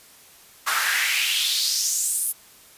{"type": "noise with high-pass filter sweep", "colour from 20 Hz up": "pink", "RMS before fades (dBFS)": -23, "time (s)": [0.66, 2.33], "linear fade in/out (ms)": 20, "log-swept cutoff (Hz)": [1200, 11000], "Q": 3.6, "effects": ["white hiss -50 dBFS RMS until 2.77 s", "resampled to 32000 Hz"]}